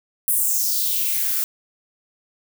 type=noise with high-pass filter sweep; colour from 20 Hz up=violet; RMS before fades=-21 dBFS; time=0.28-1.44 s; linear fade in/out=0 ms; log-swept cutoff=11000 to 1200 Hz; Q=3; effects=none